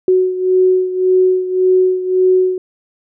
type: beating tone pair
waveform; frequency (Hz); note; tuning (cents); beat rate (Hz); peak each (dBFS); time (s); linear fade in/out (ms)
sine; 370 / 371.8; F#4 / F#4; 0 / +8; 1.8; -11 / -16; 0.08-2.58; 2
effects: none